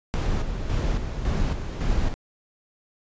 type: noise with tremolo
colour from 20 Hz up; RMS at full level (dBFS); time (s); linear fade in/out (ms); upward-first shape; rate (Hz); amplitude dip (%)
brown; -23; 0.14-2.14; 0; square; 1.8; 50
effects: resampled to 16000 Hz